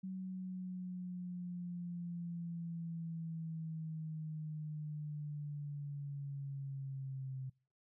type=linear sweep; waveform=sine; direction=down; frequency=188.5 to 131.1 Hz; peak=-40 dBFS; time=0.03-7.5 s; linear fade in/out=10 ms; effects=noise-tail reverb RT60 0.4 s tail -26 dB re dry